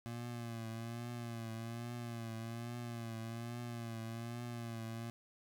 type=tone with vibrato; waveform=25% pulse; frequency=116.54 Hz; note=A#2; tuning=in tune; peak=-38 dBFS; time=0.06-5.1 s; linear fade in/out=0 ms; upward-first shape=triangle; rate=1.2 Hz; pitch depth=63 cents each way; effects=none